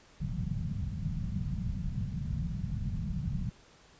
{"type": "low-pass noise", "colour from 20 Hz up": "white", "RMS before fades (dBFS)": -34, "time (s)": [0.2, 3.5], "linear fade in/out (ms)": 10, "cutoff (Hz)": 190, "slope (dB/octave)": 48, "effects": ["pink hiss -59 dBFS RMS until 3.99 s", "resampled to 16000 Hz"]}